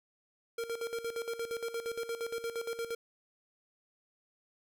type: tone with tremolo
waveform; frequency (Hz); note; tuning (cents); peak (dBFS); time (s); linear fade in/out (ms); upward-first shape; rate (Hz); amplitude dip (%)
square; 463.3; A#4; -11; -34; 0.58-2.95; 5; square; 8.6; 70
effects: none